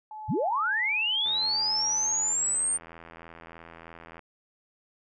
sine tone with tremolo, 860 Hz, A5, 40 cents flat, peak -34 dBFS, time 0.11-2.33 s, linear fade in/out 2 ms, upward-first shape triangle, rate 0.76 Hz, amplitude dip 75%
sine linear sweep, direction up, 70.7 to 8870 Hz, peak -24 dBFS, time 0.28-2.78 s, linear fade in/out 20 ms
click train, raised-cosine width 0.5 ms, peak -30 dBFS, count 245, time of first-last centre 1.26-4.193 s, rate 83.2 Hz
effects none

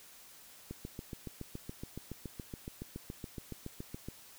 click train, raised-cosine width 3 ms, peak -28 dBFS, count 25, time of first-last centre 0.71-4.086 s, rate 7.11 Hz, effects white hiss -56 dBFS RMS until 4.38 s

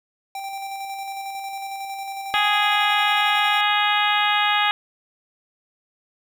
square tone with tremolo, 784 Hz, G5, in tune, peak -29 dBFS, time 0.35-3.61 s, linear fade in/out 2 ms, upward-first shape square, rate 11 Hz, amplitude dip 30%
harmonic tone, 415.3 Hz, G#4, in tune, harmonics 2 / 3 / 4 / 5 / 6 / 7 / 8 / 9, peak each -22 / -24 / -25 / -26 / -27 / -27 / -28 / -29 dBFS, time 2.34-4.71 s, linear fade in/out 0 ms
effects 8-bit

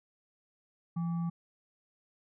sine tone with frequency modulation, 170 Hz, F3, 46 cents flat, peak -30 dBFS, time 0.96-1.3 s, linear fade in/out 10 ms, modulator 983 Hz, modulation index 0.21, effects none

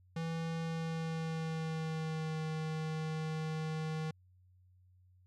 square tone with pitch glide, 164.2 to 157.51 Hz, E3 to D#3, -6 to +22 cents, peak -36 dBFS, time 0.16-4.11 s, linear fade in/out 5 ms, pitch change -72 cents, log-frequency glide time 0.61-2.41 s, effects added 91 Hz sine -62 dBFS peak until 5.26 s + low-pass 6000 Hz 12 dB/octave

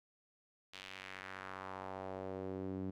sawtooth tone with band-pass filter sweep, 94.9 Hz, F#2, 44 cents sharp, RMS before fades -45 dBFS, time 0.73-2.91 s, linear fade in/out 10 ms, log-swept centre 3300 to 250 Hz, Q 1.7, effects none

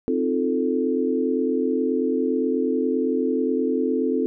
sine chord, F dominant seventh, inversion second, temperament equal, 261.6 / 311.1 / 349.2 / 440 Hz, C4 / Eb4 / F4 / A4, 0 / 0 / 0 / 0 cents, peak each -23 / -28 / -27 / -24 dBFS, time 0.08-4.26 s, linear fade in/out 0 ms, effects none

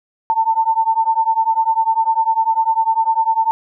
sine beating tone pair, 891 / 901 Hz, A5 / A5, +22 / +41 cents, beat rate 10 Hz, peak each -16 / -16 dBFS, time 0.3-3.51 s, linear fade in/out 0 ms, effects none

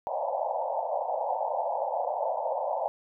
pink band-pass noise, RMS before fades -30 dBFS, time 0.07-2.88 s, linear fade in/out 0 ms, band 530 to 930 Hz, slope 96 dB/octave, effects none

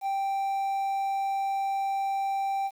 triangle tone with quantisation, 784 Hz, G5, in tune, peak -24 dBFS, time 0.01-2.71 s, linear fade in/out 50 ms, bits 9, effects none

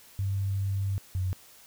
sine tone pair in turn, 98 / 92.69 Hz, G2 / F#2, 0 / +4 cents, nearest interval minor second, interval 96 cents, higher first, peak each -26 dBFS, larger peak neither, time 0.19-0.98 / 1.15-1.33 s, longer first, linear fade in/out 0 ms, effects white hiss -54 dBFS RMS until 1.66 s

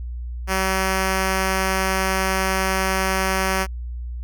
5% pulse tone, 190 Hz, F#3, 46 cents sharp, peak -8 dBFS, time 0.47-3.67 s, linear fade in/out 50 ms, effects added 60 Hz sine -27 dBFS peak until 4.23 s

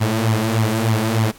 sawtooth tone with flanger, 111.1 Hz, A2, 17 cents sharp, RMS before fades -18 dBFS, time 0-1.32 s, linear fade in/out 20 ms, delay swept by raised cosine 0.91 to 5.91 ms, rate 3.3 Hz, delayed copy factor +0.7, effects pink hiss -46 dBFS RMS until 1.38 s + AAC 64 kbps

